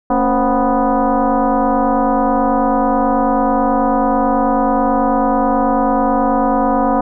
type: tone with frequency modulation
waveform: sine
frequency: 227.4 Hz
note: A#3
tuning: 43 cents flat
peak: -11 dBFS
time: 0.1-7.01 s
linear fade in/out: 5 ms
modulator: 252 Hz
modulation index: 3.4
effects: none